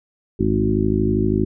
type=harmonic tone with a mistuned harmonic; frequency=52.6 Hz; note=G#1; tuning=23 cents sharp; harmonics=1 / 2 / 3 / 4 / 5 / 6 / 7; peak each=-26 / -23 / -27 / -22 / -25 / -23 / -22 dBFS; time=0.39-1.45 s; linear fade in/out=10 ms; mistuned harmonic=2; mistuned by=-34 cents; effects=none